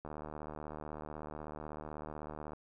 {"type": "click train", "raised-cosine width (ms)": 1, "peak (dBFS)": -30, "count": 190, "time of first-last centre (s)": [0.05, 2.534], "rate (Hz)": 76.1, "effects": []}